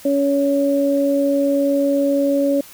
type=tone pair together; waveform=sine; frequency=280.5 / 561 Hz; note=C#4 / C#5; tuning=+21 / +21 cents; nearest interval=octave; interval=1200 cents; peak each=-17 dBFS; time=0.05-2.61 s; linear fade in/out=5 ms; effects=white hiss -42 dBFS RMS until 2.73 s